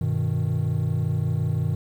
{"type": "chord", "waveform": "triangle", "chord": "G augmented", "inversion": "none", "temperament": "equal", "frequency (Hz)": [98, 123.47, 155.56], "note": ["G2", "B2", "D#3"], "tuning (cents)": [0, 0, 0], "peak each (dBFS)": [-24, -23, -23], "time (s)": [0.01, 1.75], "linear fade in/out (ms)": 5, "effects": ["tanh soft clip ceiling -12 dBFS", "9-bit"]}